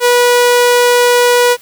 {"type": "tone", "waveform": "sawtooth", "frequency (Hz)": 487.2, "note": "B4", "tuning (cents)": -24, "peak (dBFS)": -3, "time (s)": [0, 1.57], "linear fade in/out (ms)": 50, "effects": ["white hiss -42 dBFS RMS until 1.61 s"]}